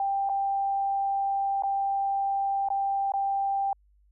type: tone with dropouts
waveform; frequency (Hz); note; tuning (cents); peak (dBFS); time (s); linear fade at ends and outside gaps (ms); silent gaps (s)
sine; 789; G5; +11; -24; 0-3.73; 2; 0.291-0.296 / 1.623-1.635 / 2.687-2.702 / 3.12-3.137
effects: added 50 Hz sine -59 dBFS peak until 4.11 s